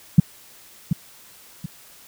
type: tone with echo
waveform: sine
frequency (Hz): 164.81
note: E3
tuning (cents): 0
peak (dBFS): -4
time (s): 0.18-0.2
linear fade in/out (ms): 5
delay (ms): 730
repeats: 2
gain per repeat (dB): -10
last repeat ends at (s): 1.66
effects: white hiss -48 dBFS RMS until 2.07 s